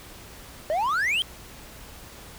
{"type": "exponential sweep", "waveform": "triangle", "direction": "up", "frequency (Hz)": [587.3, 3272], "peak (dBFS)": -20, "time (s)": [0.7, 1.22], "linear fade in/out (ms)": 0, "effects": ["added 60 Hz sine -52 dBFS peak until 2.38 s", "pink hiss -45 dBFS RMS until 2.38 s"]}